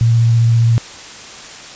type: tone with vibrato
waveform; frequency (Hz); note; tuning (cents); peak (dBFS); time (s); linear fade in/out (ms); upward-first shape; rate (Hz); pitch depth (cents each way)
sine; 115.8; A#2; -11; -8; 0.01-0.78; 0; sine; 15; 16
effects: white hiss -33 dBFS RMS until 1.75 s + resampled to 16000 Hz